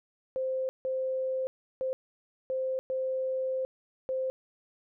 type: tone bursts at uneven times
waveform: sine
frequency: 522 Hz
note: C5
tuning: 4 cents flat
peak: -28 dBFS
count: 6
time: 0.36-0.69 / 0.85-1.47 / 1.81-1.93 / 2.5-2.79 / 2.9-3.65 / 4.09-4.3 s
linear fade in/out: 0 ms
effects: none